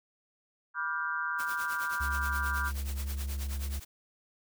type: chord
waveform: sine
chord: G dominant seventh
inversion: first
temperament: just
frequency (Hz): 980 / 1176 / 1411.2 / 1568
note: B5 / D6 / F6 / G6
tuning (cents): -14 / +2 / +18 / 0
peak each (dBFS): -39 / -37 / -34 / -35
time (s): 0.74-2.72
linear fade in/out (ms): 50
type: noise with tremolo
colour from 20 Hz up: white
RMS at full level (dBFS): -41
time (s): 1.38-3.85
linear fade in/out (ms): 20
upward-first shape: triangle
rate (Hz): 9.4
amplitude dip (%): 90
type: tone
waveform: triangle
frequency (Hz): 69.3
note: C#2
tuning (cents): 0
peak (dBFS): -30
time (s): 2-3.8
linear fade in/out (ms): 10
effects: none